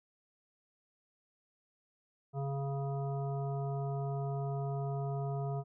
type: harmonic tone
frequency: 138.59 Hz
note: C#3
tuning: in tune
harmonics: 1 / 3 / 5 / 7 / 9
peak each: -34 / -42 / -42 / -51 / -52 dBFS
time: 2.33-5.64 s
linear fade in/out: 50 ms
effects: none